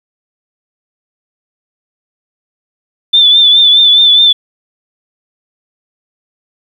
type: tone with vibrato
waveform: sine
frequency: 3520 Hz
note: A7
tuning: in tune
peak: -3 dBFS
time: 3.13-4.33 s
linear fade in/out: 10 ms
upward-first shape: triangle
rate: 4.8 Hz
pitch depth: 55 cents each way
effects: 7-bit